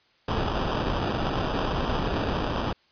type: noise with sample-and-hold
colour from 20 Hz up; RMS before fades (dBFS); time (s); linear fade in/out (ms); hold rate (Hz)
pink; -27; 0.28-2.73; 5; 2100
effects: white hiss -63 dBFS RMS until 2.91 s + resampled to 11025 Hz